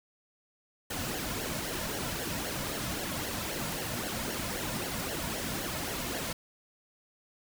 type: noise with flanger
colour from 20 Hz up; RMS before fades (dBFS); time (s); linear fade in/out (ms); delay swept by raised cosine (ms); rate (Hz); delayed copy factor
pink; -35; 0.9-6.33; 5; 0.8 to 2.6; 3.8; -0.65
effects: none